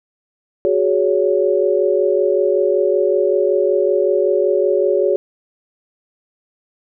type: chord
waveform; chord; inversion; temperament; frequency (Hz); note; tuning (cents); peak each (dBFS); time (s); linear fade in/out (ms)
sine; F# suspended second; none; equal with one note detuned; 370 / 415.3 / 562.4; F#4 / G#4 / C#5; 0 / 0 / +25; -17; 0.65-5.16; 0
effects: none